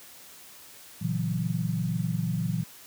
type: chord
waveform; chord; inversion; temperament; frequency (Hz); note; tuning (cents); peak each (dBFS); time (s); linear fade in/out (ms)
sine; F# dominant seventh; first; equal; 116.54 / 138.59 / 164.81 / 185; A#2 / C#3 / E3 / F#3; 0 / 0 / 0 / 0; -31 / -34 / -29 / -32; 1.01-2.64; 10
effects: white hiss -49 dBFS RMS until 2.86 s + high-pass 60 Hz 12 dB/octave